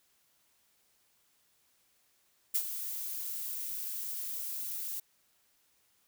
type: noise with ADSR envelope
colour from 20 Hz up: violet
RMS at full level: -28 dBFS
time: 2.54-5 s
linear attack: 13 ms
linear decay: 69 ms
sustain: -10 dB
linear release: 5 ms
effects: white hiss -71 dBFS RMS until 6.07 s